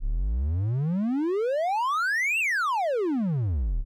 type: exponential two-way sweep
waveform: triangle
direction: up then down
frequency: 30.87 to 2794 to 30.87 Hz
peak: -21 dBFS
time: 0-3.85 s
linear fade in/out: 50 ms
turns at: 2.39 s
effects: none